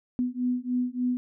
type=beating tone pair; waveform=sine; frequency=246.9 / 250.3 Hz; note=B3 / B3; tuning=0 / +23 cents; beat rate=3.4 Hz; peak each=-28 dBFS; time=0.19-1.17 s; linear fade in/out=0 ms; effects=none